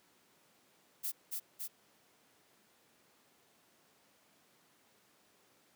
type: noise with echo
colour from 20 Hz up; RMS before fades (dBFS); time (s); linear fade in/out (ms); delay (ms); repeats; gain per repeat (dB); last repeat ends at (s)
violet; -37; 1.03-1.12; 20; 280; 2; -2; 1.68
effects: pink hiss -68 dBFS RMS until 5.75 s + high-pass 200 Hz 12 dB/octave